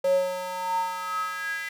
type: tone with high-pass filter sweep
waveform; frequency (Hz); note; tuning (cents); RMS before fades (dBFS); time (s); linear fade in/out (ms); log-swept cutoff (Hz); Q
square; 182.5; F#3; -24; -28; 0.04-1.69; 5; 510 to 1900; 9.5
effects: none